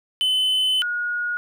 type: tone pair in turn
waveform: triangle / sine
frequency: 3033 / 1443.8 Hz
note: F#7 / F#6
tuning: +42 / -43 cents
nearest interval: octave + minor second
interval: 1285 cents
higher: first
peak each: -16 / -22 dBFS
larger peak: first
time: 0.21-0.82 / 0.82-1.37 s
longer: first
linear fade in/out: 0 ms
effects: none